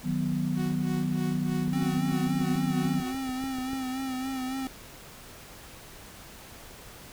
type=chord; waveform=sine; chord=B major; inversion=first; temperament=equal; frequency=155.56 / 185 / 246.9 Hz; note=D#3 / F#3 / B3; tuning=0 / 0 / 0 cents; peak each=-30 dBFS; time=0.03-3.04 s; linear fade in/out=50 ms
type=tone with tremolo; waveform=sawtooth; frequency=370 Hz; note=F#4; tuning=in tune; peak=-32 dBFS; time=0.55-3.14 s; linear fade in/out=50 ms; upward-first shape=sine; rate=3.2 Hz; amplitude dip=85%
type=click train; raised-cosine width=3 ms; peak=-28 dBFS; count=15; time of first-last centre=1.68-3.733 s; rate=6.82 Hz
type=tone with vibrato; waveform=square; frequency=261.6 Hz; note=C4; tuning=in tune; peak=-31 dBFS; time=1.73-4.67 s; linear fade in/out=0 ms; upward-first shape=sine; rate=3.6 Hz; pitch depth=40 cents each way
effects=pink hiss -47 dBFS RMS until 7.12 s